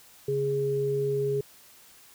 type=tone pair together; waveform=sine; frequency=138.59 / 413.7 Hz; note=C#3 / G#4; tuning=0 / -7 cents; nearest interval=octave + perfect fifth; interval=1893 cents; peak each=-31 / -25 dBFS; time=0.28-1.41 s; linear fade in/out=5 ms; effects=white hiss -54 dBFS RMS until 2.14 s